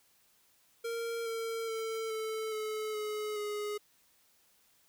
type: tone with pitch steps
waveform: square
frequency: 462.7 / 454.8 / 446.9 / 439.3 / 431.7 / 424.3 / 417 Hz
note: A#4 / A#4 / A4 / A4 / A4 / G#4 / G#4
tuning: -13 / -43 / +27 / -3 / -33 / +37 / +7 cents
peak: -35 dBFS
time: 0.84-3.78 s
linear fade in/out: 10 ms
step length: 420 ms
effects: white hiss -68 dBFS RMS until 4.88 s